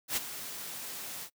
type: noise with ADSR envelope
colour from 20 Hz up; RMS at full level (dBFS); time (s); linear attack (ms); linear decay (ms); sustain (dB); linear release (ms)
white; -29; 0.08-1.3; 86; 23; -12; 70
effects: noise-tail reverb RT60 0.1 s tail -24 dB re dry + high-pass 100 Hz 12 dB/octave